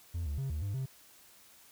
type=tone with pitch steps; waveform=triangle; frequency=84.5 / 72.4 / 135.3 / 76.2 / 100 / 132.7 Hz; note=E2 / D2 / C#3 / D#2 / G2 / C3; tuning=+43 / -24 / -42 / -36 / +35 / +25 cents; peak=-30 dBFS; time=0.14-0.86 s; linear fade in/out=10 ms; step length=120 ms; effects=tanh soft clip ceiling -26 dBFS + white hiss -59 dBFS RMS until 1.71 s